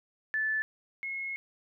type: tone pair in turn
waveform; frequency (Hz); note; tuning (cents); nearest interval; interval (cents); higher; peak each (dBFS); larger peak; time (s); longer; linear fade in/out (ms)
sine; 1746 / 2169; A6 / C#7; -14 / -38; major third; 376; second; -27 / -33; first; 0.34-0.62 / 1.03-1.36; second; 0
effects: none